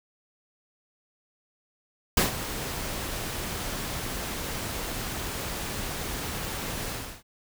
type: noise with ADSR envelope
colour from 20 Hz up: pink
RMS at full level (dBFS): -20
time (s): 2.17-7.23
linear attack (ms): 4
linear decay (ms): 130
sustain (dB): -13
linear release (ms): 310
effects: none